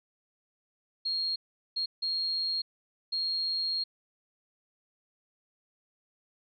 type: tone bursts at uneven times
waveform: sine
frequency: 4256 Hz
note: C8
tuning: 29 cents sharp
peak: -28 dBFS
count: 4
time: 1.05-1.36 / 1.76-1.86 / 2.02-2.62 / 3.12-3.84 s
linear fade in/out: 10 ms
effects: none